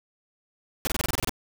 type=noise bursts; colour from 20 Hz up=pink; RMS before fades=-26 dBFS; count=10; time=0.85-1.294 s; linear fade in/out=0 ms; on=21 ms; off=26 ms; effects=none